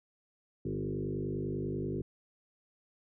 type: tone with frequency modulation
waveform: sine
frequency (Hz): 254.2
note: C4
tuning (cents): -50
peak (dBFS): -32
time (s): 0.65-2.02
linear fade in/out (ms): 5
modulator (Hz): 50.2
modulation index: 3.3
effects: none